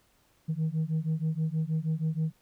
sine beating tone pair, 155.56 / 161.86 Hz, D#3 / E3, 0 / -31 cents, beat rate 6.3 Hz, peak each -28 dBFS, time 0.48-2.32 s, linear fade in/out 20 ms, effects tanh soft clip ceiling -23 dBFS + pink hiss -67 dBFS RMS until 2.41 s

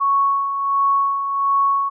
sine tone with tremolo, 1108.7 Hz, C#6, in tune, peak -13 dBFS, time 0-1.9 s, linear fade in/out 20 ms, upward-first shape sine, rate 1.4 Hz, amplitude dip 55%, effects none

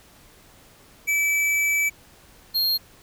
square tone pair in turn, 2306 / 4232 Hz, D7 / C8, -32 / +19 cents, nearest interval major seventh, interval 1051 cents, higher second, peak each -20 dBFS, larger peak neither, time 1.07-1.9 / 2.54-2.78 s, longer first, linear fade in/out 20 ms, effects pink hiss -52 dBFS RMS until 3.02 s

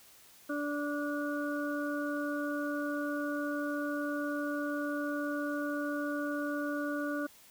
harmonic tone, 291.3 Hz, D4, 14 cents flat, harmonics 1 / 2 / 4 / 5, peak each -34 / -38 / -43 / -39 dBFS, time 0.49-7.27 s, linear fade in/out 10 ms, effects white hiss -58 dBFS RMS until 7.5 s

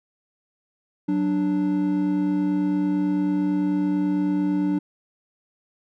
triangle tone pair together, 185.59 / 294.6 Hz, F#3 / D4, +6 / +6 cents, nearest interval minor sixth, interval 800 cents, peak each -23 / -19 dBFS, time 1.08-4.79 s, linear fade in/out 10 ms, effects none

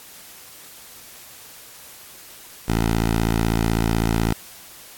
10% pulse tone, 56 Hz, A1, 31 cents sharp, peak -10 dBFS, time 2.68-4.33 s, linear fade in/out 5 ms, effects white hiss -43 dBFS RMS until 4.97 s + AAC 64 kbps

